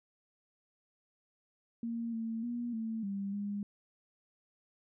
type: tone with pitch steps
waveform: sine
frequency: 231.8 / 225.9 / 239.2 / 223.6 / 198.2 / 203.4 Hz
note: A#3 / A3 / A#3 / A3 / G3 / G#3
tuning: -10 / +46 / +45 / +28 / +19 / -36 cents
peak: -34 dBFS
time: 1.83-3.63 s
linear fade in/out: 2 ms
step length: 300 ms
effects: none

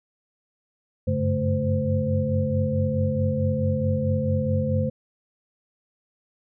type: tone cluster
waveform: sine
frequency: 93.4 / 98 / 141.3 / 218.1 / 516 Hz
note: F#2 / G2 / C#3 / A3 / C5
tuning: +17 / 0 / +34 / -15 / -24 cents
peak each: -27 dBFS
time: 1.07-4.9 s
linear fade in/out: 10 ms
effects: none

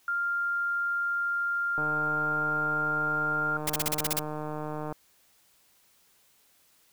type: tone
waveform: sine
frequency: 1396.9 Hz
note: F6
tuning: in tune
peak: -26 dBFS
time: 0.08-3.57 s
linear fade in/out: 2 ms
type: click train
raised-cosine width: 1 ms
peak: -22 dBFS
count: 479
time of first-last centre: 1.78-4.925 s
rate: 152 Hz
type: noise bursts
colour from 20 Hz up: white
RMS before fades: -27 dBFS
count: 9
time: 3.67-4.194 s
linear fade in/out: 5 ms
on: 28 ms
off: 34 ms
effects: white hiss -64 dBFS RMS until 6.92 s

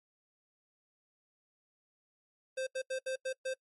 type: tone bursts at uneven times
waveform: square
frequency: 523.3 Hz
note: C5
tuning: in tune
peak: -34 dBFS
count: 6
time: 2.57-2.67 / 2.75-2.82 / 2.9-2.99 / 3.06-3.16 / 3.25-3.33 / 3.45-3.54 s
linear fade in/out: 10 ms
effects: noise-tail reverb RT60 0.1 s tail -25 dB re dry + MP3 48 kbps

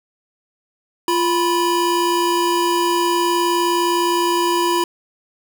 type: tone pair together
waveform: square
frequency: 347.5 / 983 Hz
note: F4 / B5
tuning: -9 / -8 cents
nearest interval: octave + tritone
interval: 1801 cents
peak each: -19 dBFS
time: 1.08-4.84 s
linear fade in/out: 2 ms
effects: none

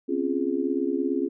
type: chord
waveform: sine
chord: Db major seventh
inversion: third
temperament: just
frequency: 259.9 / 277.2 / 346.5 / 415.8 Hz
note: C4 / Db4 / F4 / Ab4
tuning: -11 / 0 / -14 / +2 cents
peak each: -30 / -27 / -28 / -30 dBFS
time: 0.08-1.29 s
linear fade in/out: 20 ms
effects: none

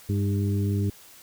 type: harmonic tone with a mistuned harmonic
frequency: 100.1 Hz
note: G2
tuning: 37 cents sharp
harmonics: 1 / 2 / 3 / 4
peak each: -23 / -29 / -33 / -35 dBFS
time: 0.09-0.9 s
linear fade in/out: 5 ms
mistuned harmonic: 3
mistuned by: +18 cents
effects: white hiss -50 dBFS RMS until 1.22 s

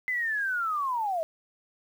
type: linear sweep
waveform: sine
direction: down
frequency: 2047 to 622.3 Hz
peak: -26 dBFS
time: 0.08-1.23 s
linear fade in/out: 0 ms
effects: 9-bit

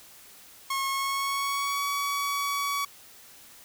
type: tone with pitch glide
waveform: sawtooth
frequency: 1087 to 1131.2 Hz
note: C#6 to C#6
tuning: -34 to +35 cents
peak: -23 dBFS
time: 0.7-2.85 s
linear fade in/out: 5 ms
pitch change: +69 cents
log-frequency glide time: 0.87-1.85 s
effects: white hiss -51 dBFS RMS until 3.64 s

